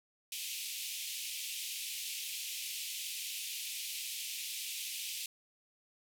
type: band-pass noise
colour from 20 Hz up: pink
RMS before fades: -41 dBFS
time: 0.32-5.26 s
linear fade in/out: 2 ms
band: 2400 to 16000 Hz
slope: 48 dB/octave
effects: none